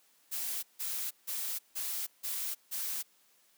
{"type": "noise bursts", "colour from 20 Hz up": "blue", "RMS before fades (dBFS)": -36, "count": 6, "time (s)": [0.31, 3.03], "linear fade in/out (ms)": 20, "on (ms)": 320, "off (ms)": 160, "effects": ["white hiss -67 dBFS RMS until 3.57 s", "high-pass 200 Hz 12 dB/octave"]}